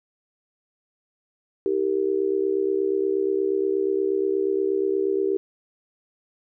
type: tone with amplitude modulation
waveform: sine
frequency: 390.9 Hz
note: G4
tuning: 5 cents flat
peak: -16 dBFS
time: 1.66-5.37 s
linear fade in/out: 0 ms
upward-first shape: sine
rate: 68.4 Hz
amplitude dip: 90%
effects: none